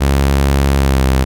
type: tone with pitch glide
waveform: sawtooth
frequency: 69 to 65.92 Hz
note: C#2 to C2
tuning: -7 to +14 cents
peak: -6 dBFS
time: 0-1.25 s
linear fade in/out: 20 ms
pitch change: -79 cents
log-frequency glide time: 0.77-1.03 s
effects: none